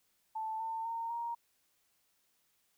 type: tone with pitch steps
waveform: sine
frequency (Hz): 880 / 898.5 / 917.4 / 936.6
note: A5 / A5 / A#5 / A#5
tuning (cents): 0 / +36 / -28 / +8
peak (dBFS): -35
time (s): 0.35-1.35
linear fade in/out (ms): 10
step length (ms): 250
effects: white hiss -75 dBFS RMS until 2.77 s